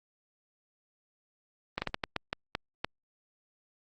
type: slowing click train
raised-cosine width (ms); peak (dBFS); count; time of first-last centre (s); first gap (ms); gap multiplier
0.3; -14; 9; 1.78-2.846; 40; 1.33
effects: Opus 24 kbps